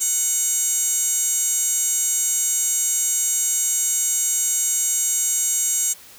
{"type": "tone with high-pass filter", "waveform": "15% pulse", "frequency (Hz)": 740, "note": "F#5", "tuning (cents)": 0, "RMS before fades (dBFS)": -21, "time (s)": [0, 5.94], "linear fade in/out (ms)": 20, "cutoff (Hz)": 7100, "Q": 3.1, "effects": ["white hiss -45 dBFS RMS until 6.18 s"]}